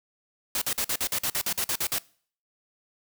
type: noise bursts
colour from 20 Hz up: white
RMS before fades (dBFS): -27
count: 13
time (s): 0.55-1.984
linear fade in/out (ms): 2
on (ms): 66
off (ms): 48
effects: noise-tail reverb RT60 0.5 s tail -23 dB re dry